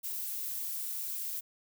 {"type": "noise", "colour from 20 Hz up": "violet", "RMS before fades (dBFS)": -37, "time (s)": [0.03, 1.41], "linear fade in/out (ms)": 20, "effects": []}